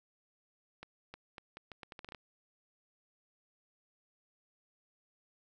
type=accelerating click train; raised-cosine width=0.3 ms; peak=-30 dBFS; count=12; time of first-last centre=0.83-2.147 s; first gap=310 ms; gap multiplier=0.78; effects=none